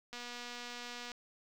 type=click train; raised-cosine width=0.2 ms; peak=-28 dBFS; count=240; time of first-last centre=0.13-1.118 s; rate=242 Hz; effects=9-bit